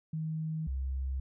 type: tone pair in turn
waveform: sine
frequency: 158.1 / 66.28 Hz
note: D#3 / C2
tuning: +28 / +23 cents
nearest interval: octave + minor third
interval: 1505 cents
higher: first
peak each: -32 / -31 dBFS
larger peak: second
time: 0.13-0.67 / 0.67-1.2 s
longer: first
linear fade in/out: 5 ms
effects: none